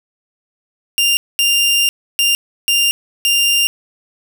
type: tone bursts at uneven times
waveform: sawtooth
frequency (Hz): 2794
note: F7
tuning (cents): 0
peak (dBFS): -8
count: 5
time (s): 0.98-1.17 / 1.39-1.89 / 2.19-2.35 / 2.68-2.91 / 3.25-3.67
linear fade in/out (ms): 0
effects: none